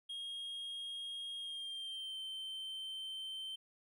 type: tone with pitch glide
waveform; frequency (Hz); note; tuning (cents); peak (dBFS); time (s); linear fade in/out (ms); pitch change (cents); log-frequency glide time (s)
triangle; 3256 to 3107; G#7 to G7; -35 to -16; -40; 0.09-3.56; 10; -81; 1.37-2.18
effects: none

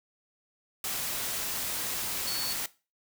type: tone in noise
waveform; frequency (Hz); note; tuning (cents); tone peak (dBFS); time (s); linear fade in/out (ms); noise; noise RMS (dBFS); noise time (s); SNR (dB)
sine; 4435; C#8; 0; -32; 2.27-2.53; 2; white; -33; 0.84-2.66; -2
effects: noise-tail reverb RT60 0.3 s tail -18 dB re dry

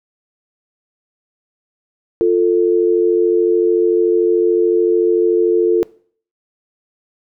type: tone pair together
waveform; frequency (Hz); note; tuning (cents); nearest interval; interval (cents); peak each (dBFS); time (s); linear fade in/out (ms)
sine; 350.4 / 444; F4 / A4; +6 / +16; major third; 410; -13; 2.21-5.83; 0
effects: noise-tail reverb RT60 0.5 s tail -22 dB re dry

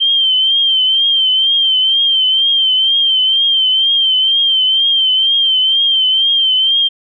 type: tone with vibrato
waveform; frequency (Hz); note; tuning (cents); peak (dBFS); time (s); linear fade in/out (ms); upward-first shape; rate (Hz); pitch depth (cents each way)
sine; 3136; G7; 0; -9; 0-6.89; 20; triangle; 2.1; 68
effects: none

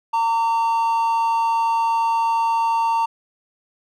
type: tone pair together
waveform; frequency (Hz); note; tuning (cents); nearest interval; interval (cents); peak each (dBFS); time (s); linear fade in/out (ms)
triangle; 914.3 / 1152; A#5 / D6; -34 / -34; major third; 400; -15 / -27; 0.13-3.06; 10
effects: none

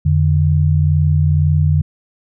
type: tone pair together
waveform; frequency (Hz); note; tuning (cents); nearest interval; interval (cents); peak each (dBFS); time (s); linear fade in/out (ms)
sine; 87.31 / 149.36; F2 / D3; 0 / +30; major sixth; 930; -13; 0.05-1.82; 10
effects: none

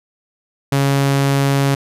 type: tone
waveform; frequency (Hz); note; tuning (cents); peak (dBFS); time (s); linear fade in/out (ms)
sawtooth; 138.59; C#3; 0; -9; 0.72-1.75; 5
effects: resampled to 32000 Hz

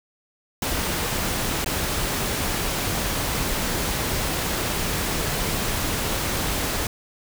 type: noise with dropouts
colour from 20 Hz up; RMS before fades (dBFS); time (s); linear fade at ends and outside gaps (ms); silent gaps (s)
pink; -25; 0.62-6.87; 2; 1.645-1.66
effects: none

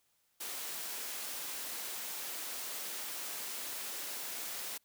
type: high-pass noise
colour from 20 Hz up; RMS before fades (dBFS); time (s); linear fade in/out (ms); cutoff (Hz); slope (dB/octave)
white; -41; 0.4-4.78; 10; 270; 12
effects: white hiss -75 dBFS RMS until 4.84 s

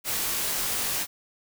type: noise with comb filter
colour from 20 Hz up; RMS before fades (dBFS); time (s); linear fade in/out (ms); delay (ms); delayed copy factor
white; -28; 0.04-1.07; 50; 20; -0.65
effects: none

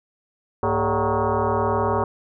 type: tone with frequency modulation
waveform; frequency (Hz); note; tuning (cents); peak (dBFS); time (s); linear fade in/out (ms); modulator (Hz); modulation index
sine; 270; C#4; -45; -18; 0.63-2.04; 2; 167; 5.5
effects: none

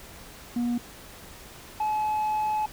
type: tone pair in turn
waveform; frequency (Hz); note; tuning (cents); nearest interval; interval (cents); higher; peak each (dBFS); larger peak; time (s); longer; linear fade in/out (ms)
sine; 240 / 855.3; B3 / A5; -49 / -49; octave + minor seventh; 2200; second; -21; neither; 0.56-0.78 / 1.8-2.66; second; 5
effects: tanh soft clip ceiling -23 dBFS + pink hiss -46 dBFS RMS until 2.72 s

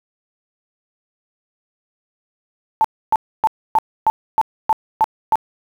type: tone bursts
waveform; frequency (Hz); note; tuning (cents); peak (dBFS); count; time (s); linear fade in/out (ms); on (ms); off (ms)
sine; 880; A5; 0; -10; 9; 2.81-5.356; 0; 34; 280
effects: 7-bit

